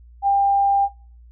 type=tone; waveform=sine; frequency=796 Hz; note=G5; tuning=26 cents sharp; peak=-14 dBFS; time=0.22-0.89 s; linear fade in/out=50 ms; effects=noise-tail reverb RT60 0.4 s tail -21 dB re dry + added 59 Hz sine -43 dBFS peak until 1.31 s